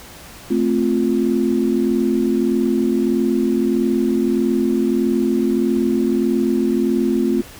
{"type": "chord", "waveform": "sine", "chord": "F major", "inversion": "first", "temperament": "equal", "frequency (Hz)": [220, 261.6, 349.2], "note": ["A3", "C4", "F4"], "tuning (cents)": [0, 0, 0], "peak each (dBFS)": -19, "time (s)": [0.5, 7.42], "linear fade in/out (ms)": 10, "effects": ["pink hiss -39 dBFS RMS until 7.59 s"]}